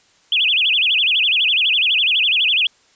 sine tone with vibrato, 2927 Hz, F#7, 19 cents flat, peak -13 dBFS, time 0.32-2.67 s, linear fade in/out 2 ms, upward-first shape sine, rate 12 Hz, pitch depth 300 cents each way, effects white hiss -55 dBFS RMS until 2.95 s + resampled to 16000 Hz

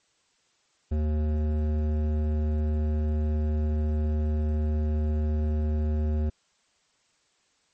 sine tone with hard clipping, 76.2 Hz, D#2, 36 cents flat, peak -25 dBFS, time 0.91-6.3 s, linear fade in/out 10 ms, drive 13 dB, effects white hiss -68 dBFS RMS until 7.73 s + MP3 32 kbps

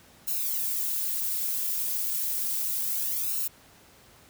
violet noise with flanger, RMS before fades -29 dBFS, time 0.27-3.48 s, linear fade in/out 10 ms, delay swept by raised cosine 0.73 to 4.23 ms, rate 0.32 Hz, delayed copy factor +0.85, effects pink hiss -55 dBFS RMS until 4.29 s + high-pass 60 Hz 12 dB/octave

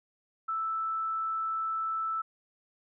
sine tone, 1318.5 Hz, E6, in tune, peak -29 dBFS, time 0.48-2.22 s, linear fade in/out 10 ms, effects none

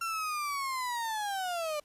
35% pulse linear sweep, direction down, 1364 to 585 Hz, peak -30 dBFS, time 0.01-1.8 s, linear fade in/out 5 ms, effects pink hiss -67 dBFS RMS until 1.84 s + resampled to 32000 Hz

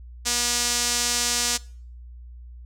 sawtooth tone with band-pass filter, 241 Hz, B3, 42 cents flat, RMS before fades -24 dBFS, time 0.25-1.58 s, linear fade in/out 20 ms, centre 6700 Hz, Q 1.6, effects noise-tail reverb RT60 0.5 s tail -23 dB re dry + added 60 Hz sine -39 dBFS peak until 2.65 s

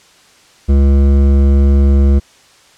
triangle tone with hard clipping, 69.3 Hz, C#2, in tune, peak -8 dBFS, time 0.68-2.2 s, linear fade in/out 20 ms, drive 16 dB, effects white hiss -46 dBFS RMS until 2.77 s + low-pass 7000 Hz 12 dB/octave

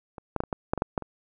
clicks, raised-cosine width 1 ms, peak -25 / -12 / -11 / -21 / -14 / -9 / -16 / -9 / -11 / -23 dBFS, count 10, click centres 0.182 / 0.363 / 0.404 / 0.437 / 0.528 / 0.735 / 0.777 / 0.821 / 0.978 / 1.023 s, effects none

